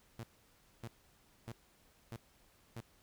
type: tone bursts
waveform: sawtooth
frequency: 115.9 Hz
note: A#2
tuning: 10 cents flat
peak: -39 dBFS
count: 5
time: 0.19-2.805 s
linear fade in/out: 0 ms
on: 43 ms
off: 600 ms
effects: pink hiss -68 dBFS RMS until 3.02 s

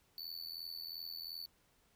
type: tone with amplitude modulation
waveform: square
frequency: 4486 Hz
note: C#8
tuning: 20 cents sharp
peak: -40 dBFS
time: 0.18-1.46 s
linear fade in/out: 0 ms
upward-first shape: sine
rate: 82.8 Hz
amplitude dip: 85%
effects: pink hiss -72 dBFS RMS until 1.95 s

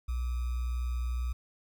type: tone with sample-and-hold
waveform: sine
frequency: 61 Hz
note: B1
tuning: 21 cents flat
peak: -29 dBFS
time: 0.08-1.33 s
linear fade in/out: 10 ms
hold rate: 1225 Hz
effects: none

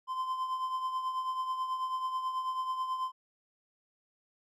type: tone with tremolo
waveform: triangle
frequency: 1034 Hz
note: C6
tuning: 21 cents flat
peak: -27 dBFS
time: 0.07-3.12 s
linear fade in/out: 50 ms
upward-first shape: triangle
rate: 9.2 Hz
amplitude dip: 60%
effects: none

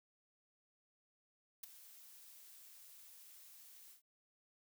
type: noise with ADSR envelope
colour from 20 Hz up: blue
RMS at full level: -44 dBFS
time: 1.63-4.02 s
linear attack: 7 ms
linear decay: 10 ms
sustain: -15 dB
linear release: 110 ms
effects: none

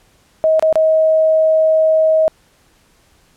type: tone with dropouts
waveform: sine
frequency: 634 Hz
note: D#5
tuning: 32 cents sharp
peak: -9 dBFS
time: 0.44-2.28 s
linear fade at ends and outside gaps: 0 ms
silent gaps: 0.595-0.625 / 0.727-0.756 s
effects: pink hiss -54 dBFS RMS until 3.36 s + low-pass 12000 Hz 12 dB/octave

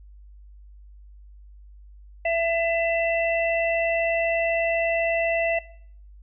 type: harmonic tone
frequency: 668 Hz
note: E5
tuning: 23 cents sharp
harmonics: 1 / 3 / 4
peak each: -22 / -28 / -29 dBFS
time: 2.25-5.59 s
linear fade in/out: 5 ms
effects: noise-tail reverb RT60 0.6 s tail -20 dB re dry + added 50 Hz sine -44 dBFS peak until 6.22 s

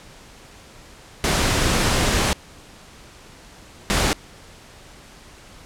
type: noise bursts at uneven times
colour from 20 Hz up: pink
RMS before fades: -19 dBFS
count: 2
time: 1.24-2.33 / 3.9-4.13 s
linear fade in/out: 0 ms
effects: pink hiss -45 dBFS RMS until 5.65 s + low-pass 9000 Hz 12 dB/octave

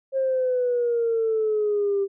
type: exponential sweep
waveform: sine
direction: down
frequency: 538 to 392 Hz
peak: -19 dBFS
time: 0.12-2.08 s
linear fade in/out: 50 ms
effects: tanh soft clip ceiling -15 dBFS

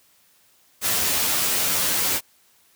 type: noise with comb filter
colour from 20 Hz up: white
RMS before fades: -22 dBFS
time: 0.81-2.21 s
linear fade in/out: 50 ms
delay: 11 ms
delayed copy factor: +0.95
effects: white hiss -59 dBFS RMS until 2.75 s + high-pass 60 Hz 12 dB/octave

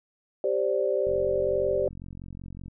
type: chord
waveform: sine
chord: G suspended fourth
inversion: none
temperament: equal with one note detuned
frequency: 392 / 523.3 / 585.3 Hz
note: G4 / C5 / D5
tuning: 0 / 0 / -6 cents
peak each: -27 dBFS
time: 0.44-1.88 s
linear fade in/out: 2 ms
type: click train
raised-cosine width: 5 ms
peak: -29 dBFS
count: 74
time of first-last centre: 1.07-2.681 s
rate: 45.3 Hz
effects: none

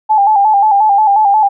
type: tone with vibrato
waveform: sine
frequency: 830.6 Hz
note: G#5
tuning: in tune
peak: -6 dBFS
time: 0.09-1.49 s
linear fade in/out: 20 ms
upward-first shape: square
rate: 5.6 Hz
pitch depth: 67 cents each way
effects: none

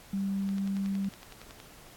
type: tone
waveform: sine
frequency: 196 Hz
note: G3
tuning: in tune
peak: -28 dBFS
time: 0.13-1.09 s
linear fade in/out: 5 ms
type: click train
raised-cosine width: 0.2 ms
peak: -29 dBFS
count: 13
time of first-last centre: 0.49-1.601 s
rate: 10.8 Hz
effects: pink hiss -53 dBFS RMS until 1.96 s + AAC 64 kbps

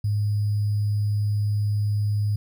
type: tone with sample-and-hold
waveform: sine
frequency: 103.83 Hz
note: G#2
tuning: in tune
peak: -20 dBFS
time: 0.04-2.36 s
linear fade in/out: 5 ms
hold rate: 4900 Hz
effects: none

